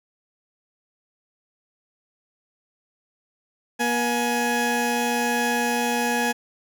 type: tone pair together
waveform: 20% pulse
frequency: 239.4 / 838.5 Hz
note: A#3 / G#5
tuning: +46 / +16 cents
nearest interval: octave + minor seventh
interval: 2170 cents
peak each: -19 dBFS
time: 3.79-6.33 s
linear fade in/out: 20 ms
effects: none